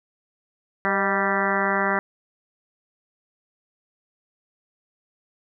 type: harmonic tone with a mistuned harmonic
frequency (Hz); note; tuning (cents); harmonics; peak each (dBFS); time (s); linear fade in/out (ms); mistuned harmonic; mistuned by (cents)
196; G3; 0; 1 / 2 / 3 / 4 / 5 / 6 / 7 / 8 / 9 / 10; -29 / -29 / -29 / -29 / -29 / -29 / -29 / -29 / -29 / -29; 0.85-1.99; 0; 3; +55
effects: none